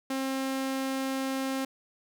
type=tone; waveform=sawtooth; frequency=266.7 Hz; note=C4; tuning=33 cents sharp; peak=-25 dBFS; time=0.1-1.65 s; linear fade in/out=5 ms; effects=none